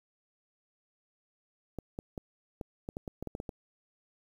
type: clicks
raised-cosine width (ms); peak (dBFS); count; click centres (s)
2; -24; 12; 1.787 / 1.989 / 2.178 / 2.612 / 2.889 / 2.969 / 3.078 / 3.226 / 3.273 / 3.351 / 3.401 / 3.492
effects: 9-bit